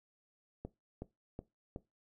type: click train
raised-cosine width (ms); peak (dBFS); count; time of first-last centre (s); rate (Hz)
2; -28; 4; 0.65-1.761; 2.7
effects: noise-tail reverb RT60 0.2 s tail -18 dB re dry